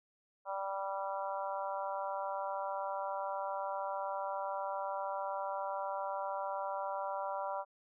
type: harmonic tone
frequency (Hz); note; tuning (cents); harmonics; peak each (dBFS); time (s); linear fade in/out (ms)
195.2; G3; -7; 3 / 4 / 5 / 6 / 7; -40 / -41 / -40 / -46 / -46; 0.45-7.65; 50
effects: none